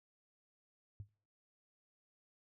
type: tone with exponential decay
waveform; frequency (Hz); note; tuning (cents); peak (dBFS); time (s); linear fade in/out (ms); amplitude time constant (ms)
sine; 101.5; G#2; -39; -40; 1-1.09; 0; 19
effects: noise-tail reverb RT60 0.4 s tail -22 dB re dry + tanh soft clip ceiling -36 dBFS